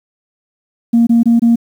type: tone bursts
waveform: sine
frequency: 233.1 Hz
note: A#3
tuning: in tune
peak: -5 dBFS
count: 4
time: 0.93-1.559 s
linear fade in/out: 10 ms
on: 140 ms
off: 23 ms
effects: tanh soft clip ceiling -3 dBFS + 7-bit